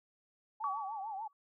sine tone with vibrato, 830.6 Hz, G#5, in tune, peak -38 dBFS, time 0.6-1.28 s, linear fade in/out 10 ms, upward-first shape triangle, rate 6.7 Hz, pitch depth 180 cents each way
sine tone with exponential decay, 1137 Hz, C#6, 44 cents sharp, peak -31 dBFS, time 0.64-1.33 s, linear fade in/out 1 ms, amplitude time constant 150 ms
effects none

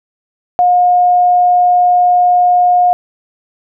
sine tone, 716 Hz, F5, 43 cents sharp, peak -6 dBFS, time 0.59-2.93 s, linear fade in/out 0 ms, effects none

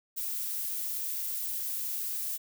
violet noise, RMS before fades -34 dBFS, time 0.16-2.38 s, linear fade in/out 20 ms, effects none

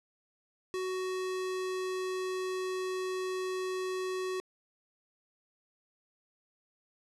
square tone, 372.2 Hz, F#4, 10 cents sharp, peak -33 dBFS, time 0.74-4.4 s, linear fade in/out 0 ms, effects low-pass 9000 Hz 12 dB/octave + 11-bit

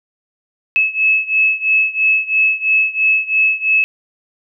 sine beating tone pair, 2591 / 2594 Hz, E7 / E7, -30 / -28 cents, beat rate 3 Hz, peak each -14 / -16 dBFS, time 0.76-3.84 s, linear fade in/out 0 ms, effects none

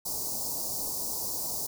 white band-stop noise, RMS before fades -33 dBFS, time 0.05-1.67 s, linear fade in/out 10 ms, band 1000 to 4600 Hz, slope 48 dB/octave, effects none

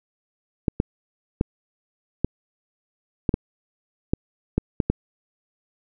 clicks, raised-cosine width 3 ms, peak -6 dBFS, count 10, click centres 0.682 / 0.801 / 1.411 / 2.246 / 3.292 / 3.341 / 4.135 / 4.58 / 4.802 / 4.9 s, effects none

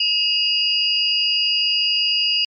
sine tone cluster, 2587 / 2858 / 4867 Hz, E7 / F7 / D#8, -33 / +39 / -39 cents, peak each -27 / -19 / -19 dBFS, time 0-2.45 s, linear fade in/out 5 ms, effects MP3 48 kbps

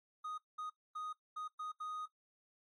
triangle tone bursts at uneven times, 1244.5 Hz, D#6, in tune, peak -39 dBFS, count 6, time 0.24-0.38 / 0.58-0.7 / 0.95-1.13 / 1.36-1.48 / 1.59-1.72 / 1.8-2.06 s, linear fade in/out 10 ms, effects noise-tail reverb RT60 0.1 s tail -17 dB re dry + AAC 32 kbps

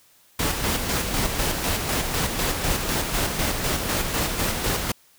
pink noise with tremolo, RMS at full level -23 dBFS, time 0.39-4.92 s, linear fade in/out 5 ms, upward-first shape square, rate 4 Hz, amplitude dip 40%, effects white hiss -57 dBFS RMS until 5.18 s

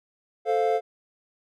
triangle chord, F major, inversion first, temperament equal, 440 / 523.3 / 698.5 Hz, A4 / C5 / F5, 0 / 0 / 0 cents, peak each -22 / -26 / -22 dBFS, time 0.45-0.81 s, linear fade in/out 50 ms, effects none

